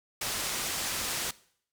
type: low-pass noise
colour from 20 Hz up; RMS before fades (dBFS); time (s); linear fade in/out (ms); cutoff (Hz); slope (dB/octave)
white; -33; 0.21-1.31; 5; 9300; 12
effects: noise-tail reverb RT60 0.6 s tail -20 dB re dry